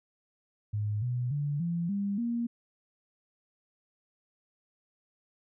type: tone with pitch steps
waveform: sine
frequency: 104.9 / 123.31 / 144.96 / 170.41 / 200.3 / 235.5 Hz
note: G#2 / B2 / D3 / F3 / G3 / A#3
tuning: +18 / -2 / -22 / -42 / +38 / +18 cents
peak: -28 dBFS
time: 0.73-2.47 s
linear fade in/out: 10 ms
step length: 290 ms
effects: none